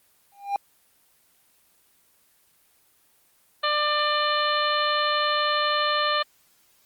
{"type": "tone with exponential growth", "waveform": "triangle", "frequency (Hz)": 802, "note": "G5", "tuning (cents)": 39, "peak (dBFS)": -17, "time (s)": [0.32, 0.56], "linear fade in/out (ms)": 1, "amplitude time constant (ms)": 52}
{"type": "harmonic tone", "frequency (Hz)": 596, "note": "D5", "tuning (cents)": 25, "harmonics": [1, 2, 3, 4, 5, 6, 7], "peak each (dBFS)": [-28, -24, -29, -35, -30, -32, -31], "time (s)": [3.63, 6.23], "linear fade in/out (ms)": 10}
{"effects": ["white hiss -62 dBFS RMS until 6.85 s", "Opus 24 kbps"]}